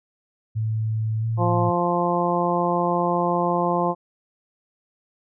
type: tone with pitch glide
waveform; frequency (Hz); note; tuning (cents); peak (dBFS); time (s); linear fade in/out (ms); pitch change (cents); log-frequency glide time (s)
sine; 110 to 113.03; A2 to A2; 0 to +47; -21; 0.55-1.71; 20; +47; 1.2-1.25
type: harmonic tone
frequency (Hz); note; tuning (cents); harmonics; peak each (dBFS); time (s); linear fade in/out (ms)
174.61; F3; 0; 1 / 2 / 3 / 4 / 5 / 6; -26 / -26 / -26 / -26 / -26 / -26; 1.37-3.95; 50
effects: none